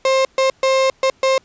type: tone bursts at uneven times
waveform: 35% pulse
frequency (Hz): 530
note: C5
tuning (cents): +22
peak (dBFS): -11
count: 5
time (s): 0.05-0.25 / 0.38-0.5 / 0.63-0.9 / 1.03-1.1 / 1.23-1.38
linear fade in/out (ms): 2
effects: pink hiss -55 dBFS RMS until 1.44 s + resampled to 16000 Hz